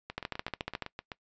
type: two click trains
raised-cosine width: 0.3 ms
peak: -22 / -17 dBFS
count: 9 / 10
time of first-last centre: 0.1-1.118 / 0.18-0.823 s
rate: 7.86 / 14 Hz
effects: noise-tail reverb RT60 0.1 s tail -21 dB re dry + resampled to 16000 Hz